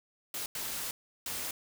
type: noise bursts at uneven times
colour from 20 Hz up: white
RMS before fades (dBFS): -37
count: 3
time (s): 0.34-0.46 / 0.55-0.91 / 1.26-1.51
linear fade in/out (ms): 2
effects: none